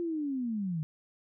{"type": "linear sweep", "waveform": "sine", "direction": "down", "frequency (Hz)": [350, 149.1], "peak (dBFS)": -30, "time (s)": [0, 0.83], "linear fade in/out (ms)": 0, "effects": []}